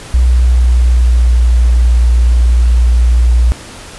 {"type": "tone with pitch glide", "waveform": "sine", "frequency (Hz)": [61.74, 59.71], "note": ["B1", "A#1"], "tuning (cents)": [0, 42], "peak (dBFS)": -5, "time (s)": [0.14, 3.52], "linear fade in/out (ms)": 0, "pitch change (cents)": -58, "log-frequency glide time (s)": [0.34, 1.45], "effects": ["pink hiss -31 dBFS RMS until 3.98 s", "resampled to 24000 Hz"]}